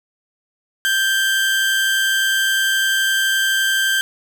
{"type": "tone pair together", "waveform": "30% pulse", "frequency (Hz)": [1568, 1679.6], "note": ["G6", "G#6"], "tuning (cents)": [0, 19], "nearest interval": "minor second", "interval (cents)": 119, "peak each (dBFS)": [-13, -25], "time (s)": [0.85, 4.01], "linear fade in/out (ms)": 0, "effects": []}